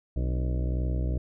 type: harmonic tone with a mistuned harmonic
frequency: 62.3 Hz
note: B1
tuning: 16 cents sharp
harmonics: 1 / 2 / 3 / 4 / 5 / 6 / 7 / 8 / 9 / 10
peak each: -26 / -32 / -39 / -43 / -40 / -45 / -48 / -46 / -49 / -46 dBFS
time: 0.16-1.18 s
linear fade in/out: 5 ms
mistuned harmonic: 4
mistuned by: +110 cents
effects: none